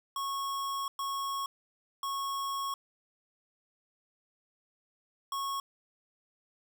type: tone bursts at uneven times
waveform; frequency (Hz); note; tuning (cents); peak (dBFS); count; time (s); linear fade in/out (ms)
square; 1100; C#6; -14; -33; 4; 0.16-0.88 / 0.99-1.46 / 2.03-2.74 / 5.32-5.6; 2
effects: none